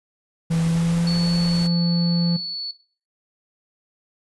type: tone with pitch glide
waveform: triangle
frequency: 164.81 to 171.91 Hz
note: E3 to F3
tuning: 0 to -27 cents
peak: -16 dBFS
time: 0.5-2.37 s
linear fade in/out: 10 ms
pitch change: +73 cents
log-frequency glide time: 0.63-1.19 s
type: noise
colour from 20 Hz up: pink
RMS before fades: -34 dBFS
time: 0.5-1.68 s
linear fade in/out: 20 ms
type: tone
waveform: sine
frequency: 4435 Hz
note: C#8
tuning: in tune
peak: -25 dBFS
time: 1.07-2.71 s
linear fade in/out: 2 ms
effects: noise-tail reverb RT60 0.4 s tail -18 dB re dry + resampled to 24000 Hz